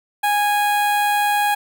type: tone with notch filter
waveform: sawtooth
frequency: 825 Hz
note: G#5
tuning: 12 cents flat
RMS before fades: -18 dBFS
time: 0.23-1.55 s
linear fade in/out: 10 ms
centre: 5500 Hz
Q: 0.89
effects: none